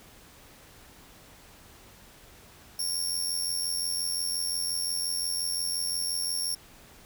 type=tone with amplitude modulation; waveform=20% pulse; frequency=5500 Hz; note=F8; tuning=27 cents flat; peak=-20 dBFS; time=2.79-6.55 s; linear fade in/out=5 ms; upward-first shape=sine; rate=85.7 Hz; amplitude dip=60%; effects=pink hiss -53 dBFS RMS until 7.05 s